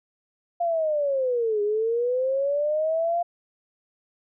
sine linear two-way sweep, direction down then up, 698.5 to 408.4 to 698.5 Hz, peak -21 dBFS, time 0.6-3.23 s, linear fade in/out 10 ms, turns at 1.62 s, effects none

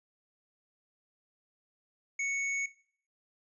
square tone, 2217 Hz, C#7, in tune, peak -31 dBFS, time 2.19-2.66 s, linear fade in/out 5 ms, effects noise-tail reverb RT60 0.5 s tail -18 dB re dry + resampled to 22050 Hz

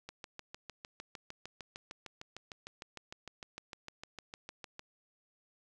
click train, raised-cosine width 0.2 ms, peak -27 dBFS, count 32, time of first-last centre 0.09-4.794 s, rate 6.59 Hz, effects none

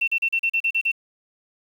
sine tone bursts, 2700 Hz, E7, 41 cents sharp, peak -18 dBFS, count 9, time 0.01-0.918 s, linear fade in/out 10 ms, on 68 ms, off 37 ms, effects 8-bit

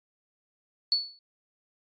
sine tone with exponential decay, 4435 Hz, C#8, in tune, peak -18 dBFS, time 0.92-1.19 s, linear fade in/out 1 ms, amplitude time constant 58 ms, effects MP3 32 kbps

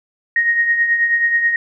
sine tone with tremolo, 1869 Hz, A#6, 4 cents sharp, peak -10 dBFS, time 0.36-1.56 s, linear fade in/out 2 ms, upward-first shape triangle, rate 9.3 Hz, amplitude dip 60%, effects none

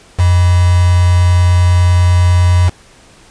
sine tone with quantisation, 89 Hz, F2, 33 cents sharp, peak -6 dBFS, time 0.18-2.7 s, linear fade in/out 20 ms, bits 3, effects pink hiss -43 dBFS RMS until 3.3 s + resampled to 22050 Hz

